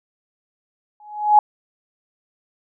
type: tone with exponential growth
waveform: sine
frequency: 840 Hz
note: G#5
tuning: 19 cents sharp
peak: -5 dBFS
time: 1-1.39 s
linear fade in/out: 2 ms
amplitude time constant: 83 ms
effects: none